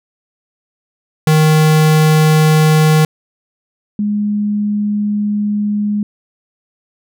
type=tone pair in turn; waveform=square / sine; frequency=155.56 / 207.6 Hz; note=D#3 / G#3; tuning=0 / 0 cents; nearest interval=perfect fourth; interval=500 cents; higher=second; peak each=-8 / -13 dBFS; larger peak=first; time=1.27-3.05 / 3.99-6.03 s; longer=second; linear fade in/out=2 ms; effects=none